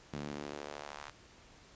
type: tone with high-pass filter sweep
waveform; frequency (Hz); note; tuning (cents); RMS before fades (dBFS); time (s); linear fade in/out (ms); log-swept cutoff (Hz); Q
sawtooth; 73; D2; -10; -44; 0.13-1.1; 5; 160 to 1100; 1.3
effects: pink hiss -59 dBFS RMS until 1.75 s + resampled to 16000 Hz